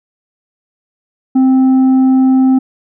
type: tone with tanh clipping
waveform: triangle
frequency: 261.6 Hz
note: C4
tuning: in tune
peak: -7 dBFS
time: 1.35-2.59 s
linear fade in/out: 10 ms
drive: 9 dB
effects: none